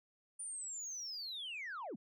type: linear sweep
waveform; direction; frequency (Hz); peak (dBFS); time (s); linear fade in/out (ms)
sine; down; 9397 to 156; -40; 0.39-1.96; 10
effects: tanh soft clip ceiling -39 dBFS